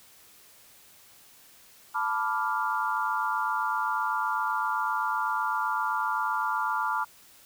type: chord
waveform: sine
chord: B half-diminished seventh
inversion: third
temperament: equal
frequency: 880 / 987.8 / 1174.7 / 1396.9 Hz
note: A5 / B5 / D6 / F6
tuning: 0 / 0 / 0 / 0 cents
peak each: -31 dBFS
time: 1.94-7.05 s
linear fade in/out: 20 ms
effects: white hiss -55 dBFS RMS until 7.45 s